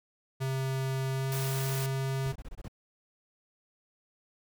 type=tone with pitch glide; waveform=square; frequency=133.1 to 134.26 Hz; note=C3 to C3; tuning=+30 to +45 cents; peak=-30 dBFS; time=0.4-2.33 s; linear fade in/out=20 ms; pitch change=+15 cents; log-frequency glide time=1.12-1.31 s
type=noise; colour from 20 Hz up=white; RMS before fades=-39 dBFS; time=1.32-1.86 s; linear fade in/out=0 ms
type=noise bursts; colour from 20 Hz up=brown; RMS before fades=-41 dBFS; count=7; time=2.25-2.682 s; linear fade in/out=5 ms; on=42 ms; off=23 ms
effects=none